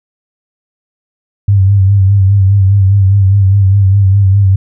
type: tone with vibrato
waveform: sine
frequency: 98 Hz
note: G2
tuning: in tune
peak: -4 dBFS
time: 1.48-4.56 s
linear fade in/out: 5 ms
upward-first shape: sine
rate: 4.9 Hz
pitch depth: 56 cents each way
effects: none